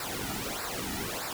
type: noise with flanger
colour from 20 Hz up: pink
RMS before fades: -35 dBFS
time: 0-1.33 s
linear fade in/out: 2 ms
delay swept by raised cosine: 0.31 to 1.91 ms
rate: 1.6 Hz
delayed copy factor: -0.75
effects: none